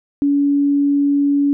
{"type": "tone", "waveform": "sine", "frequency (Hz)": 284, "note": "C#4", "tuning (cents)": 42, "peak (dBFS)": -12, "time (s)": [0.22, 1.53], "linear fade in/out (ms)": 0, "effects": []}